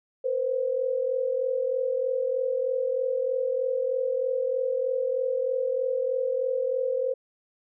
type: tone pair together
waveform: sine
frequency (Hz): 477.8 / 521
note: A#4 / C5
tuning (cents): +43 / -7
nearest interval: minor second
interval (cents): 150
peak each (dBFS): -29 / -25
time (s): 0.24-7.14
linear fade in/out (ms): 10
effects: none